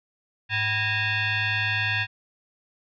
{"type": "tone with frequency modulation", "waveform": "sine", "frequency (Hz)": 105.5, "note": "G#2", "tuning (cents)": 28, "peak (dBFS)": -22, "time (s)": [0.49, 2.07], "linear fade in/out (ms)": 50, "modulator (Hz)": 871, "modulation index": 3.5, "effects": []}